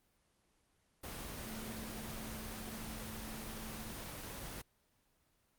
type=tone in noise; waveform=sine; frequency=220.2 Hz; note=A3; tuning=2 cents sharp; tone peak=-47 dBFS; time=1.45-3.92 s; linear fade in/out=10 ms; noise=pink; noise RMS=-45 dBFS; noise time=1.03-4.62 s; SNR=-5 dB; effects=pink hiss -75 dBFS RMS until 5.58 s + Opus 24 kbps